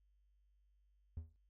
triangle tone with exponential decay, 80.5 Hz, E2, 41 cents flat, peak -37 dBFS, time 1.17-1.36 s, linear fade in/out 0 ms, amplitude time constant 40 ms, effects noise-tail reverb RT60 0.1 s tail -22 dB re dry + added 50 Hz sine -70 dBFS peak until 1.49 s

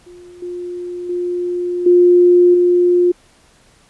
sine tone with level steps, 354.2 Hz, F4, 24 cents sharp, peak -36 / -23 / -17 / -6 / -9 dBFS, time 0.06-3.12 s, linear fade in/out 10 ms, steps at 0.42 / 1.09 / 1.86 / 2.54 s, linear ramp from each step 5 ms, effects pink hiss -51 dBFS RMS until 3.89 s + resampled to 24000 Hz

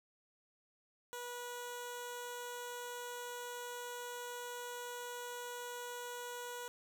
10% pulse tone with notch filter, 486.3 Hz, B4, 27 cents flat, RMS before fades -45 dBFS, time 1.13-6.68 s, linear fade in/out 0 ms, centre 2200 Hz, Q 1.3, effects none

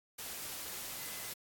sine tone in noise, 2028 Hz, B6, 45 cents sharp, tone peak -54 dBFS, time 0.96-1.29 s, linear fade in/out 10 ms, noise white, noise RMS -43 dBFS, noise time 0.18-1.34 s, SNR -14 dB, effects AAC 64 kbps

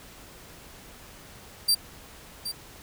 sawtooth tone with echo, 4699 Hz, D8, in tune, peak -16 dBFS, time 1.68-1.75 s, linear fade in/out 10 ms, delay 770 ms, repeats 1, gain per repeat -11 dB, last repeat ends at 2.52 s, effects pink hiss -48 dBFS RMS until 2.82 s

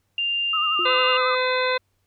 sine tone, 2794 Hz, F7, in tune, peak -21 dBFS, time 0.18-1.17 s, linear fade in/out 2 ms
sine tone with vibrato, 1245 Hz, D#6, 1 cent sharp, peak -23 dBFS, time 0.53-1.35 s, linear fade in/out 5 ms, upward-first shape sine, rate 11 Hz, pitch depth 61 cents each way
sine tone with exponential decay, 352.1 Hz, F4, 14 cents sharp, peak -27 dBFS, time 0.79-1.24 s, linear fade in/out 1 ms, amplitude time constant 97 ms
harmonic tone, 509 Hz, C5, 48 cents flat, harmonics 1 / 2 / 3 / 4 / 5 / 7 / 8, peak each -23 / -26 / -28 / -29 / -30 / -31 / -32 dBFS, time 0.85-1.78 s, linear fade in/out 10 ms
effects added 96 Hz sine -70 dBFS peak until 2.06 s + pink hiss -72 dBFS RMS until 2.06 s

